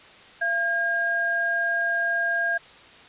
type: tone pair together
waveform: sine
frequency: 681 / 1619.7 Hz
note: F5 / G#6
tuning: -44 / -44 cents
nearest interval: octave + minor third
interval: 1500 cents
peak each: -29 / -22 dBFS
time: 0.41-2.58 s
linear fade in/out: 10 ms
effects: white hiss -48 dBFS RMS until 3.08 s + resampled to 8000 Hz